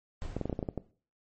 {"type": "noise with exponential decay", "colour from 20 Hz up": "brown", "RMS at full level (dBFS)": -35, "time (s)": [0.22, 0.91], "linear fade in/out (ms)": 0, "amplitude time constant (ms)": 150}
{"type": "clicks", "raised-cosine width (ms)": 2, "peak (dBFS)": -19, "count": 9, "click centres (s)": [0.366, 0.413, 0.456, 0.497, 0.528, 0.591, 0.628, 0.688, 0.777]}
{"effects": ["noise-tail reverb RT60 0.4 s tail -18 dB re dry", "MP3 32 kbps"]}